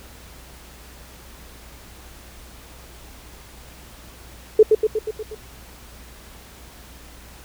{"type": "tone with echo", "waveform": "sine", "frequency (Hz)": 433, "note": "A4", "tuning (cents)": -28, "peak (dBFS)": -6, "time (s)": [4.59, 4.63], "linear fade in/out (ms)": 5, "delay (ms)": 120, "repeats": 6, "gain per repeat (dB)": -4, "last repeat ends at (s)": 5.35, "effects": ["added 60 Hz sine -45 dBFS peak until 7.44 s", "pink hiss -45 dBFS RMS until 7.44 s"]}